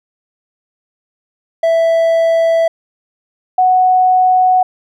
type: tone pair in turn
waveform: triangle / sine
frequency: 660 / 739.5 Hz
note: E5 / F#5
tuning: +2 / -1 cents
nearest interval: major second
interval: 197 cents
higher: second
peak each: -7 dBFS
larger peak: neither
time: 1.63-2.68 / 3.58-4.63 s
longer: neither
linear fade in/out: 5 ms
effects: none

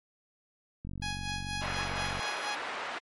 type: click train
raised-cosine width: 5 ms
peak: -28 dBFS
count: 64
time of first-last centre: 0.85-2.193 s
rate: 46.9 Hz
type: tone with tremolo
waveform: 10% pulse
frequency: 833 Hz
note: G#5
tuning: 5 cents sharp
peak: -25 dBFS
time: 1.02-2.55 s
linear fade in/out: 5 ms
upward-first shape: sine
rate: 4.2 Hz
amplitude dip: 60%
type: band-pass noise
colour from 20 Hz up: pink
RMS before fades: -37 dBFS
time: 1.61-2.99 s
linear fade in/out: 10 ms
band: 720 to 2200 Hz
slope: 12 dB/octave
effects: MP3 48 kbps

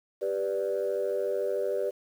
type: chord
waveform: sine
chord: G major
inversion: none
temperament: equal with one note detuned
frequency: 393.6 / 493.9 / 587.3 Hz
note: G4 / B4 / D5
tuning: +7 / 0 / 0 cents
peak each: -30 dBFS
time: 0.21-1.91 s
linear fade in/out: 20 ms
effects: tanh soft clip ceiling -20 dBFS + 9-bit

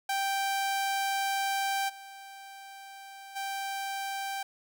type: tone with level steps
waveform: sawtooth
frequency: 784 Hz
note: G5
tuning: in tune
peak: -24 / -41 / -29 dBFS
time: 0.09-4.43 s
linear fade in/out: 5 ms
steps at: 1.88 / 3.35 s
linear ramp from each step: 20 ms
effects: 11-bit

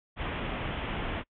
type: low-pass noise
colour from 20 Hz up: pink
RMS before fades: -34 dBFS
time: 0.16-1.24 s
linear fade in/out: 50 ms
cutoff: 3400 Hz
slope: 96 dB/octave
effects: noise-tail reverb RT60 0.1 s tail -25 dB re dry

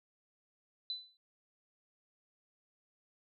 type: tone with exponential decay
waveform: sine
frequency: 4000 Hz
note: B7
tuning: 21 cents sharp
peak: -33 dBFS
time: 0.9-1.17 s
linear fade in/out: 1 ms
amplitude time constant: 57 ms
effects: none

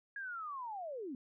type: linear sweep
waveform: sine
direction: down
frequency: 1661.2 to 238.2 Hz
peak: -40 dBFS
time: 0.16-1.15 s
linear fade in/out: 2 ms
effects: none

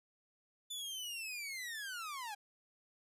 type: linear sweep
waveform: sawtooth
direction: down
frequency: 3520 to 792 Hz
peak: -38 dBFS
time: 0.7-2.35 s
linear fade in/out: 10 ms
effects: resampled to 32000 Hz + 13-bit

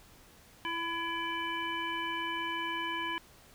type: harmonic tone with a mistuned harmonic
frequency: 333.4 Hz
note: E4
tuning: 20 cents sharp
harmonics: 1 / 3 / 5 / 7 / 9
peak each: -42 / -36 / -39 / -40 / -40 dBFS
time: 0.65-3.18 s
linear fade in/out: 0 ms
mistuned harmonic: 5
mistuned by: +21 cents
effects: pink hiss -58 dBFS RMS until 3.54 s

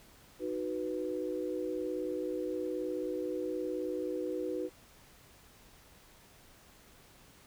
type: chord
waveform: sine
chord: B major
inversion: first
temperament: equal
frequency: 311.1 / 370 / 493.9 Hz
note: D#4 / F#4 / B4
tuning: 0 / 0 / 0 cents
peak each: -38 / -37 / -37 dBFS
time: 0.39-4.7 s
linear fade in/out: 50 ms
effects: pink hiss -59 dBFS RMS until 7.46 s

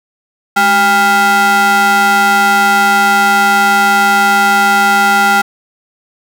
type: ring-modulated tone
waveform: square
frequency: 296.7 Hz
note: D4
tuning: 18 cents sharp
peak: -5 dBFS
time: 0.56-5.42 s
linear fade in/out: 10 ms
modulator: 1100 Hz
effects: none

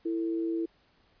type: tone pair together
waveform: sine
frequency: 331.9 / 449.9 Hz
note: E4 / A4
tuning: +12 / +39 cents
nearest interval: perfect fourth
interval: 527 cents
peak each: -28 / -38 dBFS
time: 0.05-0.66 s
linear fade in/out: 10 ms
effects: pink hiss -66 dBFS RMS until 1.2 s + resampled to 11025 Hz

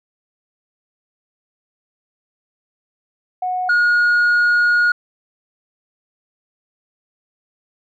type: tone pair in turn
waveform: sine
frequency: 733 / 1440 Hz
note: F#5 / F#6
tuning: -16 / -47 cents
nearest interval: octave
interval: 1169 cents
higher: second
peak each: -18 / -9 dBFS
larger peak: second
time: 3.42-3.69 / 3.69-4.92 s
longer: second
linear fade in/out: 5 ms
effects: tanh soft clip ceiling -11 dBFS

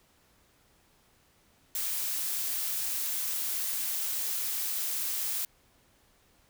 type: noise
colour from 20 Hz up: blue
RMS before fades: -32 dBFS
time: 1.75-5.45 s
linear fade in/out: 2 ms
effects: pink hiss -65 dBFS RMS until 6.49 s

